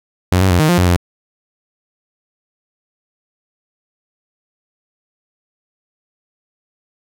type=tone with pitch steps; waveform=sawtooth; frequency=91 / 95 / 88 / 155.2 / 175.9 / 89.6 / 87.9 Hz; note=F#2 / F#2 / F2 / D#3 / F3 / F2 / F2; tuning=-28 / +46 / +14 / -4 / +13 / +45 / +12 cents; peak=-6 dBFS; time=0.32-0.964 s; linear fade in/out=0 ms; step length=92 ms; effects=none